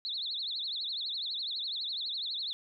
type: tone with vibrato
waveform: sine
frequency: 3883 Hz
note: B7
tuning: 30 cents flat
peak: -33 dBFS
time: 0.05-2.53 s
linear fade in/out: 0 ms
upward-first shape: triangle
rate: 12 Hz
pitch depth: 240 cents each way
effects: none